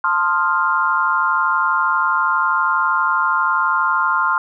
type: chord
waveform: sine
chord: F dominant seventh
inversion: first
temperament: equal with one note detuned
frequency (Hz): 885.6 / 1046.5 / 1244.5 / 1396.9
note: A5 / C6 / Eb6 / F6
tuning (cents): +11 / 0 / 0 / 0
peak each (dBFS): -24 / -18 / -23 / -18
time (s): 0.04-4.38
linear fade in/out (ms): 2
effects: none